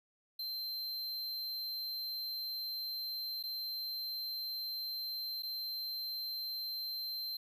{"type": "tone with dropouts", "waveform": "square", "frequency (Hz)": 4121, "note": "C8", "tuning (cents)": -27, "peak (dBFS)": -38, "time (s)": [0.39, 7.37], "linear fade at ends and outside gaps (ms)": 5, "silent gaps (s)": [[3.428, 3.436], [5.424, 5.431]], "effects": []}